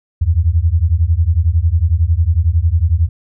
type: beating tone pair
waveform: sine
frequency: 77.78 / 88.78 Hz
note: D#2 / F2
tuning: 0 / +29 cents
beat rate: 11 Hz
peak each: -13 dBFS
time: 0.21-3.09 s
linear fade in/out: 10 ms
effects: none